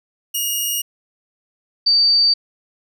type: tone pair in turn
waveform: 10% pulse / sine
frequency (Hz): 2867 / 4617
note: F7 / D8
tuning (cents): +45 / -30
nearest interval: minor sixth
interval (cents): 825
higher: second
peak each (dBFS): -11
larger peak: neither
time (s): 0.34-0.82 / 1.86-2.34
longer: neither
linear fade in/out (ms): 10
effects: none